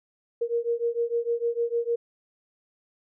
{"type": "beating tone pair", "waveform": "sine", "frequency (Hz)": [466.2, 472.8], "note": ["A#4", "A#4"], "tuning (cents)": [0, 24], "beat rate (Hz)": 6.6, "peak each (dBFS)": -27, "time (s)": [0.41, 1.96], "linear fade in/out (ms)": 10, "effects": []}